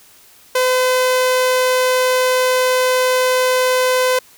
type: tone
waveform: sawtooth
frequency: 509 Hz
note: C5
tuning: 48 cents flat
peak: -9 dBFS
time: 0.55-4.19 s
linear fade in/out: 5 ms
effects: white hiss -47 dBFS RMS until 4.37 s